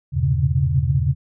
sine tone cluster, 81.5 / 99.4 / 124.8 / 134 / 140.1 Hz, E2 / G2 / B2 / C3 / C#3, -19 / +25 / +19 / +42 / +19 cents, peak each -22 / -25 / -22 / -24 / -20 dBFS, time 0.12-1.15 s, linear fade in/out 50 ms, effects none

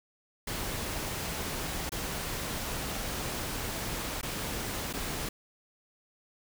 pink noise with dropouts, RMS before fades -35 dBFS, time 0.47-5.29 s, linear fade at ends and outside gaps 5 ms, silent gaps 1.894-1.919 / 4.214-4.229 / 4.929-4.936 s, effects none

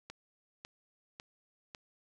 click train, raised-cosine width 0.2 ms, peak -27 dBFS, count 4, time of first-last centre 0.1-1.748 s, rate 1.82 Hz, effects none

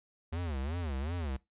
square tone with vibrato, 76.4 Hz, D#2, 31 cents flat, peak -34 dBFS, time 0.32-1.37 s, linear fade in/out 10 ms, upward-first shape sine, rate 2.7 Hz, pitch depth 260 cents each way, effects noise-tail reverb RT60 0.2 s tail -21 dB re dry + resampled to 8000 Hz

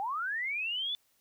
sine linear sweep, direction up, 756 to 3520 Hz, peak -31 dBFS, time 0-0.95 s, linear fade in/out 0 ms, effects white hiss -71 dBFS RMS until 1.2 s

